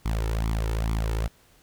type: tone with flanger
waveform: sawtooth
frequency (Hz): 55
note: A1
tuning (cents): 0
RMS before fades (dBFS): -26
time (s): 0.05-1.28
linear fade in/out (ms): 10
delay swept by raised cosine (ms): 0.88 to 2.28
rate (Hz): 2.3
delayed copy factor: +0.7
effects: pink hiss -59 dBFS RMS until 1.62 s